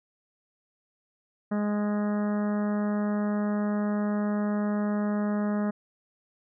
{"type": "harmonic tone", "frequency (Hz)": 207.7, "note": "G#3", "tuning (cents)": 0, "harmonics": [1, 2, 3, 4, 5, 6, 7, 8, 9], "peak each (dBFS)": [-25, -37, -35, -42, -44, -42, -47, -47, -50], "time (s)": [1.51, 5.71], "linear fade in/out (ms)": 10, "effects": []}